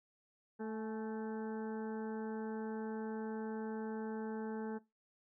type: harmonic tone with a mistuned harmonic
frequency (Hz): 220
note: A3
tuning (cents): 0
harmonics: 1 / 2 / 3 / 4 / 5 / 6 / 7 / 8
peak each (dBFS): -41 / -42 / -57 / -50 / -61 / -61 / -55 / -63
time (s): 0.59-4.79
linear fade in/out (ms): 20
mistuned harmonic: 4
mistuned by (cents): -39
effects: noise-tail reverb RT60 0.2 s tail -19 dB re dry